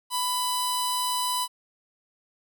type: tone with notch filter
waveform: 15% pulse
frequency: 997 Hz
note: B5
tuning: 16 cents sharp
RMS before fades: -27 dBFS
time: 0.1-1.48 s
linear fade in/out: 50 ms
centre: 2100 Hz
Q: 0.61
effects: none